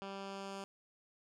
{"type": "tone with low-pass filter sweep", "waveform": "10% pulse", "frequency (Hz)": 196, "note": "G3", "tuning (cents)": 0, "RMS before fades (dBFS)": -45, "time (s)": [0.02, 0.64], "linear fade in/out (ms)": 0, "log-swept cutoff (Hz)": [3800, 8200], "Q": 0.94, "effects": []}